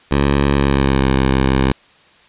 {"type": "tone with pitch glide", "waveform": "10% pulse", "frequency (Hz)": [70, 66.38], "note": ["C#2", "C2"], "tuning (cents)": [18, 26], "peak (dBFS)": -4, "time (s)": [0.11, 1.72], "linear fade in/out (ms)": 5, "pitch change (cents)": -92, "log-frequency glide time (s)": [0.53, 1.07], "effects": ["white hiss -49 dBFS RMS until 2.28 s", "resampled to 8000 Hz"]}